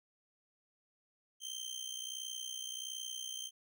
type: tone with amplitude modulation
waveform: 25% pulse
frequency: 3136 Hz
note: G7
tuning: in tune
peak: -34 dBFS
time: 1.4-3.51 s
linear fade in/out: 50 ms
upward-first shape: sine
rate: 61.4 Hz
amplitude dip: 75%
effects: none